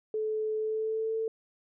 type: tone with pitch glide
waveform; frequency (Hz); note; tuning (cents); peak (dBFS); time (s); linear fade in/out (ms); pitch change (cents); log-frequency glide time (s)
sine; 433.3 to 445.5; A4 to A4; -27 to +22; -28; 0.14-1.28; 2; +49; 0.57-1.16
effects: none